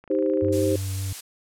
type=click train; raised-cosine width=0.5 ms; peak=-32 dBFS; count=13; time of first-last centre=0.04-0.484 s; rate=27 Hz
type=chord; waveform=sine; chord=C minor; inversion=first; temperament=equal; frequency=311.1 / 392 / 523.3 Hz; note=Eb4 / G4 / C5; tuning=0 / 0 / 0 cents; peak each=-24 dBFS; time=0.1-0.76 s; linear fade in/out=5 ms
type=tone with vibrato; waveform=triangle; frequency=95.9 Hz; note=G2; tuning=37 cents flat; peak=-24 dBFS; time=0.42-1.13 s; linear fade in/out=5 ms; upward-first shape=sine; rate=5.4 Hz; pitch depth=14 cents each way
type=noise; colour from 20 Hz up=blue; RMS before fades=-33 dBFS; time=0.52-1.21 s; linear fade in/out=10 ms
effects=low-pass 10000 Hz 12 dB/octave